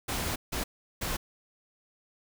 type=noise bursts at uneven times; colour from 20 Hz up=pink; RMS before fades=-32 dBFS; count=3; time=0.08-0.36 / 0.52-0.64 / 1.01-1.17 s; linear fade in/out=10 ms; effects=none